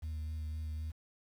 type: tone with vibrato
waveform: sine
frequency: 77.78 Hz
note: D#2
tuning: in tune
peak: -34 dBFS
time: 0.02-0.92 s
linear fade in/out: 20 ms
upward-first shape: sine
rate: 3.9 Hz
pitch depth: 18 cents each way
effects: tanh soft clip ceiling -35 dBFS + 10-bit

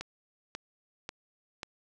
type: click train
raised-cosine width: 0.2 ms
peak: -20 dBFS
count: 4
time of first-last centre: 0.01-1.632 s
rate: 1.85 Hz
effects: none

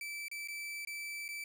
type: tone with dropouts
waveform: 40% pulse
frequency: 2321 Hz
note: D7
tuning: 21 cents flat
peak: -39 dBFS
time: 0.01-1.44 s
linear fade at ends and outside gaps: 2 ms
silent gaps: 0.283-0.314 / 0.475-0.484 / 0.85-0.872 / 1.281-1.288 s
effects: none

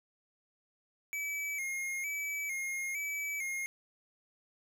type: tone with vibrato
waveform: square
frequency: 2217 Hz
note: C#7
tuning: in tune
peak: -35 dBFS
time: 1.13-3.66 s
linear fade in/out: 0 ms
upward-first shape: square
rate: 1.1 Hz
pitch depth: 61 cents each way
effects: none

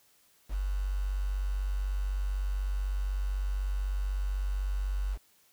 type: tone with quantisation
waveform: sine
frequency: 48 Hz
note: G1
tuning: 36 cents flat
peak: -28 dBFS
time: 0.49-5.18 s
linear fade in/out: 50 ms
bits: 8
effects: white hiss -65 dBFS RMS until 5.52 s

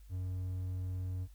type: tone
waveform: triangle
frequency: 91.9 Hz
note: F#2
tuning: 11 cents flat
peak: -33 dBFS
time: 0.09-1.28 s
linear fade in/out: 50 ms
effects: added 50 Hz sine -52 dBFS peak until 1.34 s + white hiss -70 dBFS RMS until 1.34 s

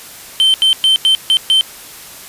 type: tone bursts at uneven times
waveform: triangle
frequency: 3100 Hz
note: G7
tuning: 20 cents flat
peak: -6 dBFS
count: 6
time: 0.4-0.54 / 0.62-0.73 / 0.84-0.96 / 1.05-1.15 / 1.3-1.37 / 1.5-1.61 s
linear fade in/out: 0 ms
effects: white hiss -34 dBFS RMS until 2.28 s + resampled to 32000 Hz

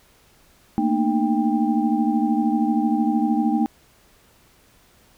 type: tone cluster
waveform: sine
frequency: 224 / 237 / 303.7 / 793 Hz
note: A3 / A#3 / D#4 / G5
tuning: +31 / +29 / -42 / +20 cents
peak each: -22 / -23 / -22 / -26 dBFS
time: 0.78-3.66 s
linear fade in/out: 0 ms
effects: pink hiss -56 dBFS RMS until 5.17 s

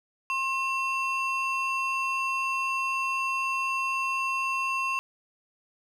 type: ring-modulated tone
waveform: triangle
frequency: 1883 Hz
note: A#6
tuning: 17 cents sharp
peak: -21 dBFS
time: 0.3-4.99 s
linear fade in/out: 0 ms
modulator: 819 Hz
effects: none

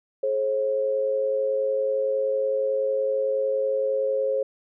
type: tone pair together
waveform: sine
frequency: 426.3 / 537.1 Hz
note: G#4 / C5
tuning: +45 / +45 cents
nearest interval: major third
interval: 400 cents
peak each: -28 / -22 dBFS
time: 0.23-4.43 s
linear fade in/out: 5 ms
effects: none

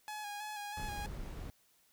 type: tone with vibrato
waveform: sawtooth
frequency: 835 Hz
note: G#5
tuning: 9 cents sharp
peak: -37 dBFS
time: 0.08-1.06 s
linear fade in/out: 0 ms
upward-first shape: square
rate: 3.1 Hz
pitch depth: 27 cents each way
type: noise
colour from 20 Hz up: brown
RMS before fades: -43 dBFS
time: 0.77-1.5 s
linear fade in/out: 0 ms
effects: white hiss -70 dBFS RMS until 1.92 s

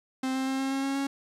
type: tone with pitch steps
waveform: 45% pulse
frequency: 261.6 / 263.9 / 266.2 / 268.5 / 270.8 / 273.2 / 275.6 Hz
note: C4 / C4 / C4 / C4 / C#4 / C#4 / C#4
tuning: 0 / +15 / +30 / +45 / -40 / -25 / -10 cents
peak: -27 dBFS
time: 0.23-1.07 s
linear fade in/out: 5 ms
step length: 120 ms
effects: low-pass 10000 Hz 12 dB/octave + 11-bit

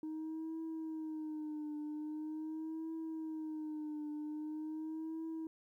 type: tone with vibrato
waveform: sine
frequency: 311.1 Hz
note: D#4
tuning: in tune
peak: -37 dBFS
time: 0.03-5.47 s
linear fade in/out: 2 ms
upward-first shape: triangle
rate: 0.43 Hz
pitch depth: 72 cents each way
effects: tanh soft clip ceiling -38 dBFS + 13-bit

